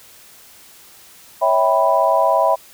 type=chord; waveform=sine; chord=C# half-diminished seventh; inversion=none; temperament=equal with one note detuned; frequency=554.4 / 651.3 / 784 / 987.8 Hz; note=C#5 / E5 / G5 / B5; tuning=0 / -21 / 0 / 0 cents; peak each=-20 / -16 / -20 / -17 dBFS; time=1.41-2.56 s; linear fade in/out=20 ms; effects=white hiss -45 dBFS RMS until 2.73 s